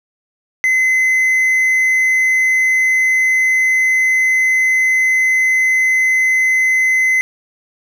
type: tone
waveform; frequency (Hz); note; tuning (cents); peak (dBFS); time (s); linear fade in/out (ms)
triangle; 2045; C7; -40; -9; 0.64-7.21; 0
effects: none